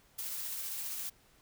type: noise with tremolo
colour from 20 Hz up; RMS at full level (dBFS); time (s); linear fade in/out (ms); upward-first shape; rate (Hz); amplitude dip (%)
blue; -38; 0.18-1.1; 10; triangle; 15; 25
effects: pink hiss -65 dBFS RMS until 1.41 s